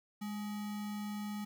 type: tone with sample-and-hold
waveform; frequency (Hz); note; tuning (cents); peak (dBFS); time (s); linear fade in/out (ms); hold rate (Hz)
sine; 207.1; G#3; -5; -37; 0.21-1.45; 10; 1050
effects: none